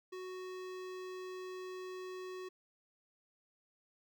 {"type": "tone with notch filter", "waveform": "square", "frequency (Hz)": 370, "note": "F#4", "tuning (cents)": 0, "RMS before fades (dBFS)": -45, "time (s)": [0.12, 2.49], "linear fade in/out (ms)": 10, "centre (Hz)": 11000, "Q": 0.63, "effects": []}